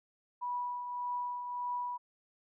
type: tone with tremolo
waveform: sine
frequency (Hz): 979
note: B5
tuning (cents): -15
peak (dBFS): -32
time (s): 0.41-1.98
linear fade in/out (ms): 20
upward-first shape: triangle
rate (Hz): 1.7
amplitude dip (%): 50
effects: none